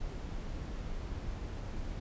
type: noise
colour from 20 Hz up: brown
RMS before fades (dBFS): -39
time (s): 0-2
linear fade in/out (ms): 10
effects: resampled to 16000 Hz